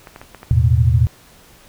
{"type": "clicks", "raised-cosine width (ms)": 0.5, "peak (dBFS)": -20, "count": 5, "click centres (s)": [0.072, 0.161, 0.215, 0.347, 0.431]}
{"type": "chord", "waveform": "sine", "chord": "E suspended fourth", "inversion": "none", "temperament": "equal with one note detuned", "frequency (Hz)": [80.43, 110, 123.47], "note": ["E2", "A2", "B2"], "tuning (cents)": [-42, 0, 0], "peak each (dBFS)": -15, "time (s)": [0.51, 1.07], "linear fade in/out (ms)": 0}
{"effects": ["pink hiss -47 dBFS RMS until 1.68 s"]}